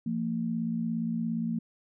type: tone pair together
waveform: sine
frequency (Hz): 170.88 / 228.1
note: F3 / A#3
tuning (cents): -37 / -37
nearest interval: perfect fourth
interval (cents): 500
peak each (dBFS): -33 / -29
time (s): 0.06-1.59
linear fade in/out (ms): 5
effects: none